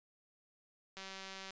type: click train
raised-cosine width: 0.2 ms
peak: -30 dBFS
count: 104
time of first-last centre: 0.97-1.506 s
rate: 192 Hz
effects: resampled to 16000 Hz